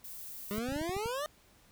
violet noise, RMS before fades -45 dBFS, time 0.04-0.59 s, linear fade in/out 5 ms
25% pulse exponential sweep, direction up, 198.7 to 619 Hz, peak -30 dBFS, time 0.51-1.26 s, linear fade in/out 0 ms
clicks, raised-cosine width 5 ms, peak -29 dBFS, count 8, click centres 0.582 / 0.688 / 0.722 / 0.762 / 0.814 / 0.894 / 0.966 / 1.059 s
effects pink hiss -63 dBFS RMS until 1.71 s

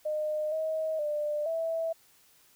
sine tone with pitch steps, 611 / 633 / 596 / 655 Hz, D#5 / D#5 / D5 / E5, -32 / +30 / +25 / -11 cents, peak -28 dBFS, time 0.05-1.93 s, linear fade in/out 10 ms, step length 470 ms, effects white hiss -62 dBFS RMS until 2.55 s

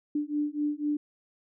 sine beating tone pair, 293.7 / 297.7 Hz, D4 / D4, 0 / +24 cents, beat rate 4 Hz, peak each -30 dBFS, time 0.15-0.97 s, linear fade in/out 5 ms, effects none

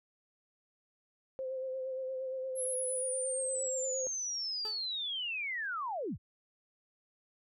sine tone with vibrato, 522 Hz, C5, 4 cents flat, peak -35 dBFS, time 1.39-4.07 s, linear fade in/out 0 ms, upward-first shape sine, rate 8.6 Hz, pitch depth 27 cents each way
sine linear sweep, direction down, 11120 to 40 Hz, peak -34 dBFS, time 2.55-6.18 s, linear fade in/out 50 ms
20% pulse tone with exponential decay, 430 Hz, A4, 40 cents flat, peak -36 dBFS, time 4.65-4.85 s, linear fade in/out 1 ms, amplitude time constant 42 ms
effects none

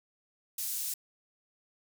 pink high-pass noise, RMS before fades -35 dBFS, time 0.58-0.94 s, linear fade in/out 5 ms, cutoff 7900 Hz, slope 12 dB/octave, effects none

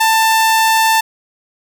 sawtooth tone, 889 Hz, A5, 18 cents sharp, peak -6 dBFS, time 0-1.01 s, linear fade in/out 10 ms, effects none

